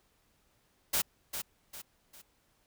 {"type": "noise with echo", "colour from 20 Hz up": "white", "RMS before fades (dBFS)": -29, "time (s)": [0.93, 1.02], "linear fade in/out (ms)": 10, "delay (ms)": 400, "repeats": 3, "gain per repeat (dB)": -8, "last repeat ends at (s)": 2.22, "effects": ["pink hiss -71 dBFS RMS until 2.66 s"]}